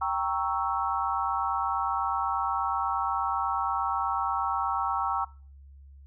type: chord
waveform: sine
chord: G diminished seventh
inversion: none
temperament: equal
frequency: 784 / 932.3 / 1108.7 / 1318.5 Hz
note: G5 / Bb5 / Db6 / Fb6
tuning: 0 / 0 / 0 / 0 cents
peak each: -31 dBFS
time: 0.01-5.25 s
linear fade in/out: 10 ms
effects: noise-tail reverb RT60 0.4 s tail -22 dB re dry + added 69 Hz sine -47 dBFS peak until 6.06 s